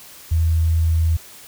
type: tone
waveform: sine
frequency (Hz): 81.5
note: E2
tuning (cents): -19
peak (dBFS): -14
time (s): 0.31-1.17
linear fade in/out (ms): 10
effects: white hiss -42 dBFS RMS until 1.47 s